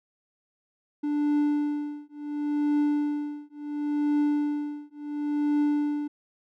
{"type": "tone with tremolo", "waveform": "triangle", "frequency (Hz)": 294.1, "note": "D4", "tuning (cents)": 3, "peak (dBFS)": -18, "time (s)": [1.03, 6.08], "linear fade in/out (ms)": 10, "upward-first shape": "triangle", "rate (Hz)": 0.71, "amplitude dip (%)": 100, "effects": []}